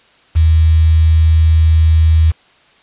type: tone with quantisation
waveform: sine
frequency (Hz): 79.9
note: D#2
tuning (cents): +47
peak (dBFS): -6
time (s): 0.35-2.32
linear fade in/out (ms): 20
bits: 5
effects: white hiss -49 dBFS RMS until 2.82 s + resampled to 8000 Hz